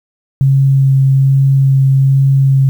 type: tone with vibrato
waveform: sine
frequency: 135.5 Hz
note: C#3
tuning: 39 cents flat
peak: -6 dBFS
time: 0.41-2.69 s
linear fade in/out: 0 ms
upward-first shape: sine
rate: 1.2 Hz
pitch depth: 10 cents each way
effects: 7-bit